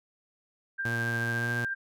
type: tone with tremolo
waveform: sine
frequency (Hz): 1586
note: G6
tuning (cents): +20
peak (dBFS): -28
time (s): 0.78-1.75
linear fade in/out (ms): 20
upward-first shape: triangle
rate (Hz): 14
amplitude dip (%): 30
type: tone with pitch glide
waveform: sawtooth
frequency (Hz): 116.54 to 118.99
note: A#2 to A#2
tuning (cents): 0 to +36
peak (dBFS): -27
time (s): 0.85-1.65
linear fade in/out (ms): 5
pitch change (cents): +36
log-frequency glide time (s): 1.3-1.46
effects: none